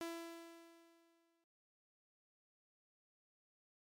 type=tone with exponential decay; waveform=sawtooth; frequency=334.5 Hz; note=E4; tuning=25 cents sharp; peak=-37 dBFS; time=0.01-1.44 s; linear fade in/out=0 ms; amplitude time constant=310 ms; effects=MP3 64 kbps